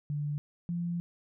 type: tone pair in turn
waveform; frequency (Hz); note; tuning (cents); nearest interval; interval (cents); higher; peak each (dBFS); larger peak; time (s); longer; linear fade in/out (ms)
sine; 146.83 / 172.4; D3 / F3; 0 / -22; minor third; 278; second; -30 / -30; neither; 0.1-0.38 / 0.69-1; second; 0
effects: none